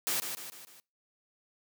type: noise with echo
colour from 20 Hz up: white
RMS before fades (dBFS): -31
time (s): 0.07-0.2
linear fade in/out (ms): 0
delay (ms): 150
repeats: 4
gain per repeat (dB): -6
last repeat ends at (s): 0.8
effects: noise-tail reverb RT60 0.3 s tail -26 dB re dry + high-pass 150 Hz 12 dB/octave